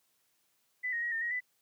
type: tone with pitch steps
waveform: sine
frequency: 1998 / 1871 / 1898 / 1815 / 1891 / 1993 Hz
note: B6 / A#6 / A#6 / A#6 / A#6 / B6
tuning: +20 / +6 / +31 / -47 / +24 / +15 cents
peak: -31 dBFS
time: 0.83-1.406 s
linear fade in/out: 20 ms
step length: 96 ms
effects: white hiss -74 dBFS RMS until 1.61 s + high-pass 80 Hz 12 dB/octave